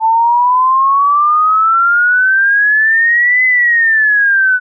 sine exponential two-way sweep, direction up then down, 880 to 2034 to 1483 Hz, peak -7 dBFS, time 0-4.6 s, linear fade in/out 50 ms, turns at 3.45 s, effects none

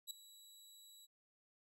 20% pulse tone with ADSR envelope, 3909 Hz, B7, 19 cents flat, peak -35 dBFS, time 0.07-1.07 s, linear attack 37 ms, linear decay 4 ms, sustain -18 dB, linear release 27 ms, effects none

